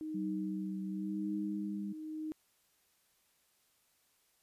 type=tone with tremolo; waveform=sine; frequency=311.1 Hz; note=D#4; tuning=in tune; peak=-35 dBFS; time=0.01-2.32 s; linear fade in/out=0 ms; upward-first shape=triangle; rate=0.94 Hz; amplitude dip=70%
type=tone with pitch glide; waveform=sine; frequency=191.4 to 201.1 Hz; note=G3 to G3; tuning=-41 to +44 cents; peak=-37 dBFS; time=0.14-1.93 s; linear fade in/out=10 ms; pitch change=+85 cents; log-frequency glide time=0.9-1.33 s
effects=white hiss -73 dBFS RMS until 4.42 s + resampled to 32000 Hz